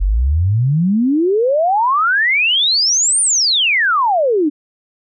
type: exponential two-way sweep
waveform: sine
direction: up then down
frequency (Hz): 43.39 to 9410 to 280.4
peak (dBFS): -11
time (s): 0-4.5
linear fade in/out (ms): 20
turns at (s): 3.21
effects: none